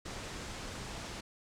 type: low-pass noise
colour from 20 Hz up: pink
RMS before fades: -43 dBFS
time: 0.05-1.21 s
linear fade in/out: 10 ms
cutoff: 8200 Hz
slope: 24 dB/octave
effects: none